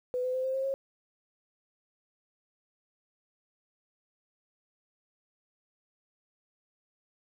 sine tone with pitch steps, 500 / 508.2 / 516.4 / 524.9 / 533.4 / 542.1 Hz, B4 / B4 / C5 / C5 / C5 / C#5, +21 / +49 / -23 / +5 / +33 / -39 cents, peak -28 dBFS, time 0.14-0.74 s, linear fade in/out 0 ms, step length 100 ms, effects 10-bit

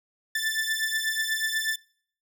sawtooth beating tone pair, 1760 / 1768.2 Hz, A6 / A6, 0 / +8 cents, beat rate 8.2 Hz, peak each -25 dBFS, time 0.35-1.76 s, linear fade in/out 5 ms, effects noise-tail reverb RT60 0.6 s tail -26 dB re dry

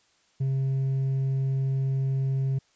triangle tone with hard clipping, 134.3 Hz, C3, 46 cents sharp, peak -22 dBFS, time 0.4-2.59 s, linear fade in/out 10 ms, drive 1 dB, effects white hiss -65 dBFS RMS until 2.75 s + resampled to 16000 Hz

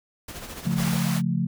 pink noise with tremolo, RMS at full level -36 dBFS, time 0.28-0.98 s, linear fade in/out 5 ms, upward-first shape sine, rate 14 Hz, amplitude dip 50%
sine chord, Db augmented, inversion none, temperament equal with one note detuned, 139.07 / 174.61 / 220 Hz, Db3 / F3 / A3, +6 / 0 / 0 cents, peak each -27 / -24 / -28 dBFS, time 0.65-1.47 s, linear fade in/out 10 ms
pink high-pass noise, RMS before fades -33 dBFS, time 0.75-1.22 s, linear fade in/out 50 ms, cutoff 590 Hz, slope 24 dB/octave
effects none

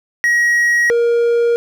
triangle tone pair in turn, 1900 / 470.8 Hz, A#6 / A#4, +33 / +17 cents, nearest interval 2 octaves, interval 2416 cents, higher first, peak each -9 dBFS, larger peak neither, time 0.24-0.9 / 0.9-1.56 s, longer neither, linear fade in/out 0 ms, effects none

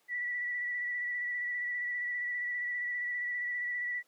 sine tone with vibrato, 1953 Hz, B6, 20 cents flat, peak -32 dBFS, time 0.08-4.03 s, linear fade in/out 50 ms, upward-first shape square, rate 15 Hz, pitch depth 16 cents each way, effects pink hiss -70 dBFS RMS until 4.07 s + high-pass 400 Hz 12 dB/octave

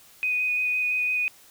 sine tone with vibrato, 2489 Hz, D#7, in tune, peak -22 dBFS, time 0.23-1.28 s, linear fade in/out 0 ms, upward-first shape square, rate 5.9 Hz, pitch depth 10 cents each way, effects white hiss -53 dBFS RMS until 1.5 s

